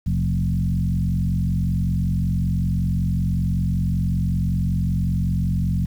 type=tone with frequency modulation; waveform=sine; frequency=121.5 Hz; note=B2; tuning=28 cents flat; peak=-18 dBFS; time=0.06-5.86 s; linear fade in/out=10 ms; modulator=45.3 Hz; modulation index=1.6; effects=8-bit